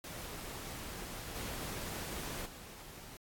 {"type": "noise with level steps", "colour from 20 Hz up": "pink", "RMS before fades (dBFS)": [-45, -42, -51], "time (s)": [0.04, 3.17], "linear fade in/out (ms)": 2, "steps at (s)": [1.35, 2.45], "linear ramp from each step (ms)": 10, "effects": ["AAC 64 kbps"]}